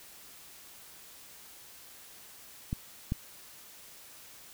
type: clicks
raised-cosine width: 5 ms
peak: -19 / -17 dBFS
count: 2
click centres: 2.729 / 3.121 s
effects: white hiss -52 dBFS RMS until 4.53 s